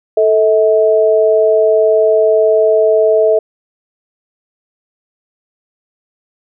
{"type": "tone pair together", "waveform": "sine", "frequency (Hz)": [440, 641.7], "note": ["A4", "E5"], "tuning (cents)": [0, -47], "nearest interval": "perfect fifth", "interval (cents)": 653, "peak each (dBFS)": -10, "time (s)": [0.17, 3.39], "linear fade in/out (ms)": 5, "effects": []}